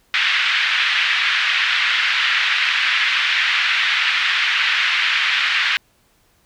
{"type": "band-pass noise", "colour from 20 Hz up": "pink", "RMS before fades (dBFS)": -18, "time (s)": [0.14, 5.77], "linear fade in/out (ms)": 0, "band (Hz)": [1600, 3400], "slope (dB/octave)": 24, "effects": ["pink hiss -59 dBFS RMS until 6.45 s"]}